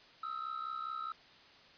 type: ring-modulated tone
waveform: triangle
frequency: 1300 Hz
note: E6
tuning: 24 cents flat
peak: -33 dBFS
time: 0.23-1.12 s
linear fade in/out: 2 ms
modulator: 32.4 Hz
effects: white hiss -59 dBFS RMS until 1.77 s + resampled to 11025 Hz